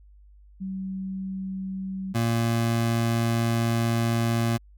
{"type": "tone pair in turn", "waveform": ["sine", "25% pulse"], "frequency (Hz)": [190.3, 115.69], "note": ["F#3", "A#2"], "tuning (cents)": [49, -13], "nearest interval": "major sixth", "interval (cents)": 862, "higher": "first", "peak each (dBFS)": [-29, -18], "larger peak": "second", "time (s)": [[0.6, 2.14], [2.14, 4.58]], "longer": "second", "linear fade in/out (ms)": 20, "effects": ["added 50 Hz sine -49 dBFS peak until 4.77 s"]}